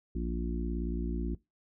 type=harmonic tone; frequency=58.27 Hz; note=A#1; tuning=in tune; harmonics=1 / 3 / 4 / 5 / 6; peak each=-33 / -38 / -39 / -40 / -41 dBFS; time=0.15-1.35 s; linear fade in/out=5 ms; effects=noise-tail reverb RT60 0.2 s tail -20 dB re dry